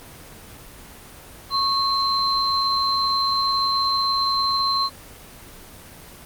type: tone pair together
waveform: sine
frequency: 1098 / 4109 Hz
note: C#6 / C8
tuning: -17 / -32 cents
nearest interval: octave + major seventh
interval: 2285 cents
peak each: -21 dBFS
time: 1.5-4.9 s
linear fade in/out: 50 ms
effects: pink hiss -42 dBFS RMS until 6.25 s + Opus 24 kbps